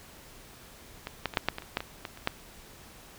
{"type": "clicks", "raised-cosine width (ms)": 0.3, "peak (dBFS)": [-19, -12, -22, -7, -8, -19, -27, -11, -19, -19, -29, -9], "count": 12, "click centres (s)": [1.071, 1.257, 1.338, 1.372, 1.486, 1.584, 1.622, 1.771, 1.805, 2.052, 2.174, 2.274], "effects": ["pink hiss -51 dBFS RMS until 3.18 s"]}